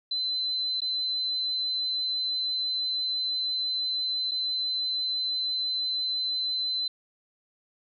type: tone with dropouts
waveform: sine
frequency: 4047 Hz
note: B7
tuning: 42 cents sharp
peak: -26 dBFS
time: 0.11-6.88 s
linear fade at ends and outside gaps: 5 ms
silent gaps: 0.805-0.817 / 4.312-4.316 s
effects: none